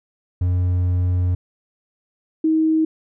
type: tone pair in turn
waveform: triangle / sine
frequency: 89.8 / 317.1 Hz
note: F2 / D#4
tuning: +49 / +33 cents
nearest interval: octave + minor seventh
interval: 2184 cents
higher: second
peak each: -14 dBFS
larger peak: neither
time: 0.41-1.35 / 2.44-2.85 s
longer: first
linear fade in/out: 5 ms
effects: none